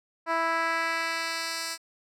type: tone with band-pass filter sweep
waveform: 10% pulse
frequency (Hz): 329.6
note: E4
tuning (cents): 0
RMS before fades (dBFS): -29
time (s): 0.26-1.78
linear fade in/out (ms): 50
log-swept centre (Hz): 980 to 6700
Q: 0.96
effects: none